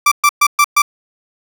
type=tone bursts; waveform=30% pulse; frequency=1171 Hz; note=D6; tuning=5 cents flat; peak=-5 dBFS; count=5; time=0.06-0.82 s; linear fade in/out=5 ms; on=56 ms; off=120 ms; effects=none